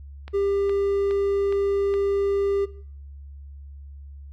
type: click train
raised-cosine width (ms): 0.3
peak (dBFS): -23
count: 5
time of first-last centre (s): 0.28-1.94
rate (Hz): 2.41
type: tone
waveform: triangle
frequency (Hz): 398.1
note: G4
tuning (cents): +27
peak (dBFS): -18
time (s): 0.33-2.66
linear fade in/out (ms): 20
effects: noise-tail reverb RT60 0.6 s tail -19 dB re dry + added 70 Hz sine -38 dBFS peak until 4.32 s